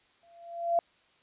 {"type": "tone with exponential growth", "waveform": "sine", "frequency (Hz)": 683, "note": "F5", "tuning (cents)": -39, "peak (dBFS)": -20, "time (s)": [0.23, 0.79], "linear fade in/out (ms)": 1, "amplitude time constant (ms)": 120, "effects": ["white hiss -65 dBFS RMS until 1.22 s", "resampled to 8000 Hz"]}